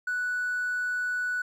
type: tone with hard clipping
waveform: triangle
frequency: 1480 Hz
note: F#6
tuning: in tune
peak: -27 dBFS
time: 0.07-1.42 s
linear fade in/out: 5 ms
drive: 4 dB
effects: none